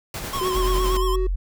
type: noise with tremolo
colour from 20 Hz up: pink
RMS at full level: -30 dBFS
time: 0.14-0.97 s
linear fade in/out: 2 ms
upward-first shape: sine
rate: 10 Hz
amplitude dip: 35%
type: tone with vibrato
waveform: square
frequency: 1067 Hz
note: C6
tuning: 34 cents sharp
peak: -26 dBFS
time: 0.33-1.16 s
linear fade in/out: 5 ms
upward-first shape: sine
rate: 8.7 Hz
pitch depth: 71 cents each way
type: tone with pitch glide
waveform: triangle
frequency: 370 to 373.2 Hz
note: F#4 to F#4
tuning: 0 to +15 cents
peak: -21 dBFS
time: 0.41-1.27 s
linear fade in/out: 5 ms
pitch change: +15 cents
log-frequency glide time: 0.77-1.14 s
type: tone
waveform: sine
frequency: 44.56 Hz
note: F1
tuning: 36 cents sharp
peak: -20 dBFS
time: 0.55-1.36 s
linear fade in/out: 10 ms
effects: none